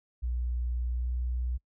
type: tone with pitch glide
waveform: sine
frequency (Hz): 60.5 to 61.42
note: B1 to B1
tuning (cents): -35 to -9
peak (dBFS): -28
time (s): 0.22-1.58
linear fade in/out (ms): 20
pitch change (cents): +26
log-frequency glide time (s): 0.9-1.08
effects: noise-tail reverb RT60 0.1 s tail -25 dB re dry